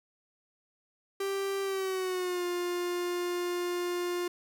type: tone with pitch glide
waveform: 45% pulse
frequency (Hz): 392 to 353.3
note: G4 to F4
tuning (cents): 0 to +20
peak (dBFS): -30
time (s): 1.2-4.28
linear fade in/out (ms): 5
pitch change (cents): -180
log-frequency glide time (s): 1.63-2.45
effects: none